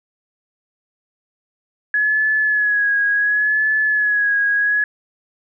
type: tone with vibrato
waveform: sine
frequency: 1688 Hz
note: G#6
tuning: 28 cents sharp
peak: -14 dBFS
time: 1.94-4.84 s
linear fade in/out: 2 ms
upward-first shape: sine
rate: 0.7 Hz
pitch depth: 42 cents each way
effects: none